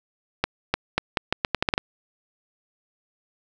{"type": "accelerating click train", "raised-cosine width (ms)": 0.3, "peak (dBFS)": -4, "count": 11, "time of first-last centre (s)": [0.44, 1.779], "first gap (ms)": 300, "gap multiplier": 0.8, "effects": []}